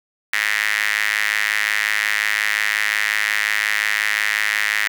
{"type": "tone with high-pass filter", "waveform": "sawtooth", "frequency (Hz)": 105.6, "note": "G#2", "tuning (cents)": 29, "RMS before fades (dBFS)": -20, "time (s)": [0.33, 4.88], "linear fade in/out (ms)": 5, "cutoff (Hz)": 1900, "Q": 5.3, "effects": []}